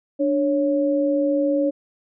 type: tone pair together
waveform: sine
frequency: 293.7 / 554 Hz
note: D4 / C#5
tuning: 0 / -1 cents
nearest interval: major seventh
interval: 1099 cents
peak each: -20 dBFS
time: 0.19-1.71 s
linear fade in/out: 20 ms
effects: none